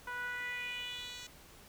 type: tone with band-pass filter sweep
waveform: 10% pulse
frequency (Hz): 491.3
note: B4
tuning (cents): -9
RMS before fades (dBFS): -41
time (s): 0.07-1.27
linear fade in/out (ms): 5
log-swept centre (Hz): 1200 to 5000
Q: 3.7
effects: pink hiss -57 dBFS RMS until 1.68 s